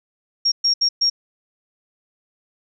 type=tone bursts at uneven times; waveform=sine; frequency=5570 Hz; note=F8; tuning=5 cents flat; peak=-14 dBFS; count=4; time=0.45-0.52 / 0.64-0.74 / 0.81-0.89 / 1.01-1.1 s; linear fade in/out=10 ms; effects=none